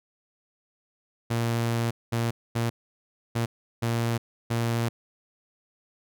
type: tone bursts at uneven times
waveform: sawtooth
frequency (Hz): 116.54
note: A#2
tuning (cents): 0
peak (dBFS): -20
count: 6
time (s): 1.3-1.91 / 2.12-2.31 / 2.55-2.7 / 3.35-3.46 / 3.82-4.18 / 4.5-4.89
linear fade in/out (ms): 10
effects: none